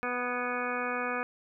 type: harmonic tone with a mistuned harmonic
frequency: 246.9 Hz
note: B3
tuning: in tune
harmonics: 1 / 2 / 3 / 4 / 5 / 6 / 7 / 9 / 10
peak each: -39 / -36 / -39 / -41 / -36 / -38 / -39 / -41 / -41 dBFS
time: 0.03-1.23 s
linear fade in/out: 0 ms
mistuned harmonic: 7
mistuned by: -26 cents
effects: none